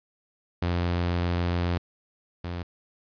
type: tone pair in turn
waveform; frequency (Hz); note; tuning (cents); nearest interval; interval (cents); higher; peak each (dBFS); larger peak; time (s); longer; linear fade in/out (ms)
sawtooth; 87.31 / 87.31; F2 / F2; 0 / 0; unison; 0; neither; -20 / -27; first; 0.62-1.78 / 2.44-2.63; first; 5
effects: resampled to 11025 Hz + 10-bit